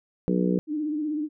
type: harmonic tone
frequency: 61 Hz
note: B1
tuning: 21 cents flat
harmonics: 3 / 4 / 5 / 6 / 7 / 8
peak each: -23 / -31 / -28 / -32 / -30 / -31 dBFS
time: 0.28-0.59 s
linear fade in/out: 0 ms
type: tone with vibrato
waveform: sine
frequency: 302.7 Hz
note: D#4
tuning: 48 cents flat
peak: -25 dBFS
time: 0.67-1.29 s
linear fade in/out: 50 ms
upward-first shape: sine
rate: 16 Hz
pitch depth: 58 cents each way
effects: none